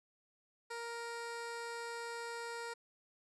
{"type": "tone", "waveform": "15% pulse", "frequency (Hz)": 467.5, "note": "A#4", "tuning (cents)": 5, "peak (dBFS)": -35, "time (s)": [0.7, 2.74], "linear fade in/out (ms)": 10, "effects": ["resampled to 24000 Hz"]}